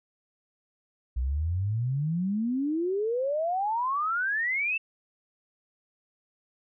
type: exponential sweep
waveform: sine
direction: up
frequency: 59.5 to 2699 Hz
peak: -25 dBFS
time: 1.16-4.78 s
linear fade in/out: 10 ms
effects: none